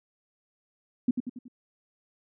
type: tone with echo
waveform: sine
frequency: 247.1 Hz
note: B3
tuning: 1 cent sharp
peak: -19 dBFS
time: 1.08-1.11 s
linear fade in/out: 5 ms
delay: 93 ms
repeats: 4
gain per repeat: -6 dB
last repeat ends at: 1.482 s
effects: none